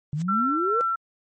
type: noise with exponential growth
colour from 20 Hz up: white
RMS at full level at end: -38 dBFS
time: 0.12-0.22 s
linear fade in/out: 2 ms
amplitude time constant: 21 ms
type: exponential sweep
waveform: sine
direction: up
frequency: 141.5 to 494.4 Hz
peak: -24 dBFS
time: 0.13-0.81 s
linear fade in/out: 0 ms
type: tone with tremolo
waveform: sine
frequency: 1348 Hz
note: E6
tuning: 38 cents sharp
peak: -20 dBFS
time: 0.28-0.96 s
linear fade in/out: 10 ms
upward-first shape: triangle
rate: 2.4 Hz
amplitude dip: 35%
effects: MP3 32 kbps